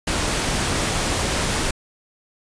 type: noise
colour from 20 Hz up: pink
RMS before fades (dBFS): -22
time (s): 0.07-1.71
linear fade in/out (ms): 5
effects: resampled to 22050 Hz